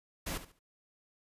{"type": "noise with echo", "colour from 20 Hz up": "pink", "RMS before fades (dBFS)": -37, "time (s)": [0.26, 0.38], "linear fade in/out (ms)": 10, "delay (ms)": 71, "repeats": 3, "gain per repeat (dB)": -12, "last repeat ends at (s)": 0.593, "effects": ["resampled to 32000 Hz"]}